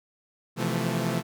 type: chord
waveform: sawtooth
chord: F major seventh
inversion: second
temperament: equal with one note detuned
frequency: 129.01 / 164.81 / 174.61 / 220 Hz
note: C3 / E3 / F3 / A3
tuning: -24 / 0 / 0 / 0 cents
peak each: -27 dBFS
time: 0.56-1.23 s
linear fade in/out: 50 ms
effects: none